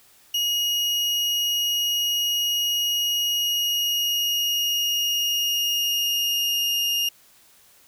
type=tone with pitch glide; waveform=35% pulse; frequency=2880 to 2834 Hz; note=F#7 to F7; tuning=-47 to +25 cents; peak=-19 dBFS; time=0.34-7.09 s; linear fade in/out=5 ms; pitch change=-28 cents; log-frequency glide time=3.38-6.97 s; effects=white hiss -55 dBFS RMS until 7.87 s

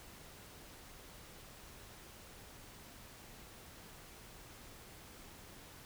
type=silence; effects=pink hiss -55 dBFS RMS until 5.85 s

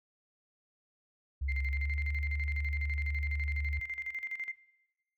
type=tone with pitch glide; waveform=sine; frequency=68.6 to 73.1 Hz; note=C#2 to D2; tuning=-17 to -7 cents; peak=-30 dBFS; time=1.41-3.8 s; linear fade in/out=10 ms; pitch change=+110 cents; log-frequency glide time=1.66-1.94 s
type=tone with tremolo; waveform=sine; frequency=2093 Hz; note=C7; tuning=in tune; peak=-33 dBFS; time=1.48-4.52 s; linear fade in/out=10 ms; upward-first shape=square; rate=12 Hz; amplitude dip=65%
effects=noise-tail reverb RT60 1.0 s tail -20 dB re dry + tanh soft clip ceiling -24 dBFS

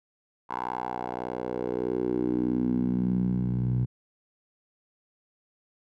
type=tone with band-pass filter sweep; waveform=10% pulse; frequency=61.7 Hz; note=B1; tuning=1 cent flat; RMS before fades=-28 dBFS; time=0.49-3.86 s; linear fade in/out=20 ms; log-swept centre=1000 to 120 Hz; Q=3.5; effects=none

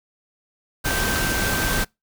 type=tone in noise; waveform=sine; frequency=1559 Hz; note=G6; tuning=10 cents flat; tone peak=-26 dBFS; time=0.84-1.85 s; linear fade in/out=20 ms; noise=pink; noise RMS=-23 dBFS; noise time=0.84-1.85 s; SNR=-6 dB; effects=noise-tail reverb RT60 0.2 s tail -26 dB re dry

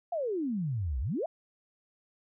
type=exponential two-way sweep; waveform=sine; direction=down then up; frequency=723 to 58.27 to 723 Hz; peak=-29 dBFS; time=0.12-1.26 s; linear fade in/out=5 ms; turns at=1 s; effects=none

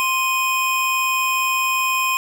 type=tone pair together; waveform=square; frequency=1046.5 / 2491 Hz; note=C6 / D#7; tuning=0 / +1 cents; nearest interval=octave + minor third; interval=1501 cents; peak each=-21 dBFS; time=0-2.17 s; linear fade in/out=0 ms; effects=none

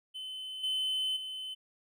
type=tone with level steps; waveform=triangle; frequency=3047 Hz; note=G7; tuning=50 cents flat; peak=-37 / -28 / -36 dBFS; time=0.14-1.55 s; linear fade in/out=20 ms; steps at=0.63 / 1.16 s; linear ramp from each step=10 ms; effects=none

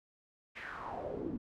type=noise with band-pass filter sweep; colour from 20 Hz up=brown; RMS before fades=-41 dBFS; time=0.55-1.38 s; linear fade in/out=20 ms; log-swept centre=2300 to 230 Hz; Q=3.9; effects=none

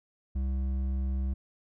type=tone with hard clipping; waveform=sine; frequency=65.9 Hz; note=C2; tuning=13 cents sharp; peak=-29 dBFS; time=0.35-1.34 s; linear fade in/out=10 ms; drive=7 dB; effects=none

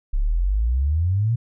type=exponential sweep; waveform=sine; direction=up; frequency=32.7 to 121.1 Hz; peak=-17 dBFS; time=0.13-1.36 s; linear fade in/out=10 ms; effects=none

